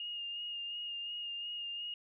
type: tone with vibrato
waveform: sine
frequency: 2839 Hz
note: F7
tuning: 28 cents sharp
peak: -38 dBFS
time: 0-1.94 s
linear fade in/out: 2 ms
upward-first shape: sine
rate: 2.8 Hz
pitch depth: 22 cents each way
effects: none